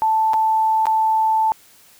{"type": "tone with dropouts", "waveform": "sine", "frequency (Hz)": 880, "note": "A5", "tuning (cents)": 0, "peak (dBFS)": -14, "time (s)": [0.02, 1.52], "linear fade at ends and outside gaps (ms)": 0, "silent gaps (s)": [[0.334, 0.34], [0.856, 0.868]], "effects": ["white hiss -50 dBFS RMS until 1.99 s"]}